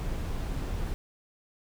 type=noise; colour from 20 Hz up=brown; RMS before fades=-32 dBFS; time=0-0.94 s; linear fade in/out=0 ms; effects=none